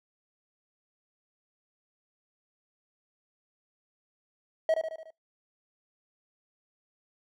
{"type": "tone with echo", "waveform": "triangle", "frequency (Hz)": 641, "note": "E5", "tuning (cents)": -49, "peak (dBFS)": -19, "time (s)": [4.69, 4.74], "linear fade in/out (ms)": 2, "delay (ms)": 73, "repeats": 5, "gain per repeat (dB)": -5, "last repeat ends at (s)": 5.105, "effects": ["noise-tail reverb RT60 0.2 s tail -26 dB re dry"]}